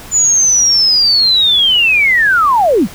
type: linear sweep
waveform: sine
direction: down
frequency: 7040 to 140.1 Hz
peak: -7 dBFS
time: 0.11-2.88 s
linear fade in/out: 50 ms
effects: pink hiss -33 dBFS RMS until 2.94 s